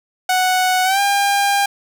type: tone with pitch glide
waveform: sawtooth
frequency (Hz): 740 to 802.3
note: F#5 to G5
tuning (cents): 0 to +40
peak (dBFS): -10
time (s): 0.29-1.66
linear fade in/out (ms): 5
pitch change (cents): +140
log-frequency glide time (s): 0.84-1
effects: none